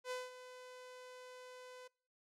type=tone with ADSR envelope; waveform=sawtooth; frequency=504 Hz; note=B4; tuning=35 cents sharp; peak=-35 dBFS; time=0.04-1.88 s; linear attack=70 ms; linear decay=190 ms; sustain=-13 dB; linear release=11 ms; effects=noise-tail reverb RT60 0.5 s tail -25 dB re dry + low-pass 9000 Hz 12 dB/octave